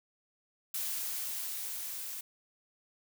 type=noise with level ramp; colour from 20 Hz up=blue; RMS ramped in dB=-35 to -41 dBFS; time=0.74-2.21 s; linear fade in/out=5 ms; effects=none